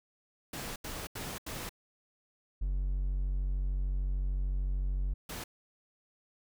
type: noise bursts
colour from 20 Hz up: pink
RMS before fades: -40 dBFS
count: 4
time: 0.53-1.693 s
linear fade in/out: 5 ms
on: 230 ms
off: 81 ms
type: tone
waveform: triangle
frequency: 46.69 Hz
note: F#1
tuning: 16 cents sharp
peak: -27 dBFS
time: 2.61-5.14 s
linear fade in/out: 10 ms
type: noise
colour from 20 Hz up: pink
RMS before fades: -41 dBFS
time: 5.29-5.44 s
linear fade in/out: 5 ms
effects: none